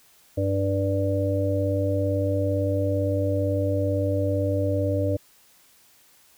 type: harmonic tone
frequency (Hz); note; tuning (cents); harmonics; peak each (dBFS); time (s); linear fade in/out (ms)
97.8; G2; -4; 1 / 3 / 5 / 6; -24 / -28 / -29 / -27; 0.37-5.17; 10
effects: white hiss -57 dBFS RMS until 6.37 s